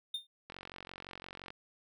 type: tone with exponential decay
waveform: triangle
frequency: 3632 Hz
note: A#7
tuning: 46 cents flat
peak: -30 dBFS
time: 0.14-0.27 s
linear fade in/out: 5 ms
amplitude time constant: 28 ms
type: click train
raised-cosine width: 0.3 ms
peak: -29 dBFS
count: 47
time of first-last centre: 0.5-1.504 s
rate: 45.8 Hz
effects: none